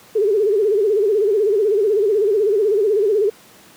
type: tone with vibrato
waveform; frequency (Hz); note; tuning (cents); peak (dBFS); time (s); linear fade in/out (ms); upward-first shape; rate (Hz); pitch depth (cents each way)
sine; 415.3; G#4; 0; -13; 0.15-3.3; 10; sine; 16; 130
effects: pink hiss -46 dBFS RMS until 3.76 s + high-pass 150 Hz 12 dB/octave